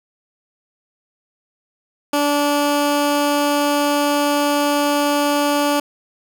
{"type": "tone", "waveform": "15% pulse", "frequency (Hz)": 289.9, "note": "D4", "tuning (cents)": -22, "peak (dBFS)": -9, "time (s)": [2.13, 5.8], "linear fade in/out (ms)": 5, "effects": []}